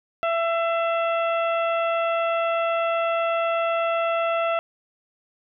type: harmonic tone with a mistuned harmonic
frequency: 668 Hz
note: E5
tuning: 23 cents sharp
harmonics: 1 / 2 / 3 / 4 / 5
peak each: -22 / -26 / -36 / -32 / -41 dBFS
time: 0.23-4.59 s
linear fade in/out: 0 ms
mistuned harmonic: 3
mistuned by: +17 cents
effects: none